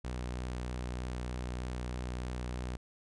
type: tone with vibrato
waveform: sawtooth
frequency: 61.74 Hz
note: B1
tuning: in tune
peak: -32 dBFS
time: 0.04-2.77 s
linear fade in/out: 10 ms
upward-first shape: sine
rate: 3.2 Hz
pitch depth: 12 cents each way
effects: resampled to 22050 Hz